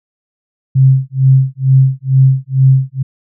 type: tone with tremolo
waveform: sine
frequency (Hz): 132.9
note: C3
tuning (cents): +27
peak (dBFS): -3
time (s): 0.75-3.03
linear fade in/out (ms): 10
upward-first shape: sine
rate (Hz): 2.2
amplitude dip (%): 100
effects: none